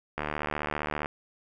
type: click train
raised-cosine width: 0.5 ms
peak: -15 dBFS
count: 67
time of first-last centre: 0.18-1.059 s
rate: 75.1 Hz
effects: none